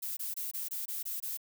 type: noise bursts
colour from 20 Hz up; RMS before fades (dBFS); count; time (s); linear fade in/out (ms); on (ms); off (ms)
violet; -37; 8; 0.02-1.374; 10; 150; 22
effects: none